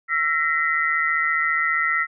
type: tone cluster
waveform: sine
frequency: 1347 / 1873 / 2028 Hz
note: E6 / A#6 / B6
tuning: +37 / +8 / +45 cents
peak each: -23 dBFS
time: 0.08-2.07 s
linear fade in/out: 50 ms
effects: none